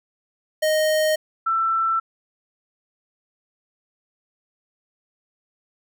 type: tone pair in turn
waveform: square / sine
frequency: 621 / 1335 Hz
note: D#5 / E6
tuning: -3 / +22 cents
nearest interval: octave + minor second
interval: 1325 cents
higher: second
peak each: -18 dBFS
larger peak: neither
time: 0.62-1.16 / 1.46-2 s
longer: neither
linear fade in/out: 10 ms
effects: none